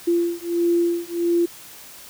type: beating tone pair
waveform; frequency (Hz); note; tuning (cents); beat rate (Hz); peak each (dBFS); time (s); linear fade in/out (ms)
sine; 342.4 / 343.9; F4 / F4; -34 / -27; 1.5; -21; 0.07-1.46; 10
effects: white hiss -42 dBFS RMS until 2.09 s